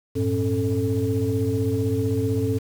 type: tone cluster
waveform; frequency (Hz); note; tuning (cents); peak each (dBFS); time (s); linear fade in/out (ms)
sine; 97.3 / 113 / 270.6 / 440.3; G2 / A2 / C#4 / A4; -12 / +47 / -42 / +1; -25; 0.15-2.59; 20
effects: tanh soft clip ceiling -12 dBFS + 7-bit